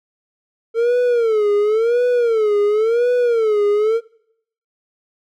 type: tone with vibrato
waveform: triangle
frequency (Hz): 449.9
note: A4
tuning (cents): +39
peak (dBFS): -11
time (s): 0.74-4.01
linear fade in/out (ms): 50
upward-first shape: sine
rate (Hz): 0.94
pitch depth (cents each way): 160
effects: noise-tail reverb RT60 0.7 s tail -24 dB re dry